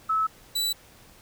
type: tone pair in turn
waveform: sine / sawtooth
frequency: 1300 / 3952 Hz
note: E6 / B7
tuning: -24 / 0 cents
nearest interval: octave + perfect fifth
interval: 1924 cents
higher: second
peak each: -21 dBFS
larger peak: neither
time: 0.09-0.27 / 0.55-0.73 s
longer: neither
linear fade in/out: 10 ms
effects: pink hiss -53 dBFS RMS until 1.21 s